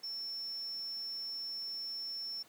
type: tone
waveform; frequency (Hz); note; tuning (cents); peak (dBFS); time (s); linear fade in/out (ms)
triangle; 5400; E8; +41; -37; 0.03-2.43; 10
effects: pink hiss -62 dBFS RMS until 2.48 s + high-pass 200 Hz 12 dB/octave